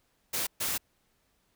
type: noise bursts at uneven times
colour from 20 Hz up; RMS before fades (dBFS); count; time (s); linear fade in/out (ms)
white; -31; 2; 0.33-0.47 / 0.6-0.78; 10
effects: pink hiss -72 dBFS RMS until 1.55 s